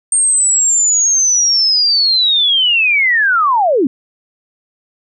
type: linear sweep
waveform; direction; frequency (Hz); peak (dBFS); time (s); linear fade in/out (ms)
sine; down; 8690 to 237.2; -9; 0.12-3.87; 2
effects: none